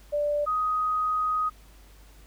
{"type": "tone pair in turn", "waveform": "sine", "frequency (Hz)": [587.3, 1252], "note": ["D5", "D#6"], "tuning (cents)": [0, 10], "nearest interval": "octave + minor second", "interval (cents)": 1310, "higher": "second", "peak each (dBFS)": -23, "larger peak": "neither", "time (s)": [[0.12, 0.46], [0.46, 1.5]], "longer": "second", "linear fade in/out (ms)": 20, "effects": ["added 50 Hz sine -50 dBFS peak until 2.26 s", "pink hiss -57 dBFS RMS until 2.26 s"]}